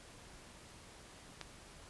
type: click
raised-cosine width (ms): 0.2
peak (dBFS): -25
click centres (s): 1.413
effects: pink hiss -56 dBFS RMS until 1.89 s + resampled to 24000 Hz